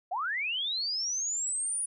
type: linear sweep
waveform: sine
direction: up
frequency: 659.3 to 9790 Hz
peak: -29 dBFS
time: 0.11-1.86 s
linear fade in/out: 10 ms
effects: none